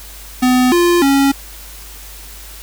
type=tone with pitch steps; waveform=square; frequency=252.2 / 348.3 / 276 Hz; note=B3 / F4 / C#4; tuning=+36 / -5 / -7 cents; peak=-10 dBFS; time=0.42-1.32 s; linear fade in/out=10 ms; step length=300 ms; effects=added 50 Hz sine -35 dBFS peak until 2.62 s + white hiss -36 dBFS RMS until 2.62 s